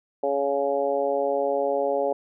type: harmonic tone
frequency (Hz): 140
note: C#3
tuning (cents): +18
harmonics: 2 / 3 / 4 / 5 / 6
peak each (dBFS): -35 / -27 / -24 / -29 / -32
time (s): 0.23-2.13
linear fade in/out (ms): 5
effects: none